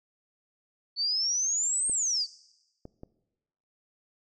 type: exponential two-way sweep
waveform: sine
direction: up then down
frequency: 4435 to 8600 to 4435 Hz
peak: -25 dBFS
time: 0.96-2.27 s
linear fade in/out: 50 ms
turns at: 1.89 s
type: clicks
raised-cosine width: 2 ms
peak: -29 dBFS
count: 3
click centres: 1.896 / 2.854 / 3.034 s
effects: noise-tail reverb RT60 1.0 s tail -20 dB re dry